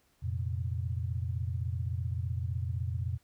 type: chord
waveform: sine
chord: F suspended fourth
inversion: none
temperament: equal with one note detuned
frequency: 87.31 / 115.07 / 130.81 Hz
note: F2 / Bb2 / C3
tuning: 0 / -22 / 0 cents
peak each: -33 / -35 / -39 dBFS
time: 0.22-3.18 s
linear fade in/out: 20 ms
effects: pink hiss -70 dBFS RMS until 3.23 s